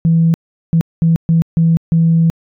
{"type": "tone bursts at uneven times", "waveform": "sine", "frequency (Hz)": 164.81, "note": "E3", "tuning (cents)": 0, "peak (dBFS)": -7, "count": 6, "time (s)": [[0.05, 0.34], [0.73, 0.81], [1.02, 1.16], [1.29, 1.42], [1.57, 1.77], [1.92, 2.3]], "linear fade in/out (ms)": 0, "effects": ["tanh soft clip ceiling -3 dBFS"]}